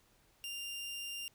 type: tone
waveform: sawtooth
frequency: 2794 Hz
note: F7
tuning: in tune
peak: -37 dBFS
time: 0.44-1.28 s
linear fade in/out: 0 ms
effects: pink hiss -69 dBFS RMS until 1.34 s